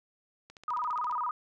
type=click train; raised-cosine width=0.2 ms; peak=-32 dBFS; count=10; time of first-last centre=0.5-1.112 s; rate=14.7 Hz
type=tone with vibrato; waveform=sine; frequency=1102 Hz; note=C#6; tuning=11 cents flat; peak=-29 dBFS; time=0.68-1.31 s; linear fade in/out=2 ms; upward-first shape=square; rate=18 Hz; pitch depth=210 cents each way
effects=none